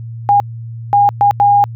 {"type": "tone bursts at uneven times", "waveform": "sine", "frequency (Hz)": 813, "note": "G#5", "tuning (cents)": -37, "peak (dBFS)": -6, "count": 4, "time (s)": [[0.29, 0.4], [0.93, 1.09], [1.21, 1.31], [1.4, 1.64]], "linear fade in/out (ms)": 0, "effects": ["added 115 Hz sine -24 dBFS peak until 1.75 s"]}